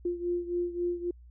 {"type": "beating tone pair", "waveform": "sine", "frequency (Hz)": [349.2, 352.9], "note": ["F4", "F4"], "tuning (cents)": [0, 18], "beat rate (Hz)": 3.7, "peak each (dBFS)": [-30, -34], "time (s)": [0.05, 1.11], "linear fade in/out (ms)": 5, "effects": ["added 60 Hz sine -49 dBFS peak until 1.3 s"]}